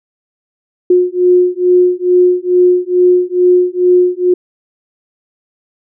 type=beating tone pair; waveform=sine; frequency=359 / 361.3 Hz; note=F4 / F#4; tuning=+48 / -41 cents; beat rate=2.3 Hz; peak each=-10 dBFS; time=0.9-4.34 s; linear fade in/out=5 ms; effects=none